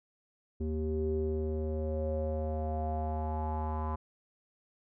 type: tone with low-pass filter sweep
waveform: square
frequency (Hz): 77.78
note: D#2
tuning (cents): 0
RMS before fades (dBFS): -33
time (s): 0.6-3.96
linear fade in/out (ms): 10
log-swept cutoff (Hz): 330 to 1000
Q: 6.5
effects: none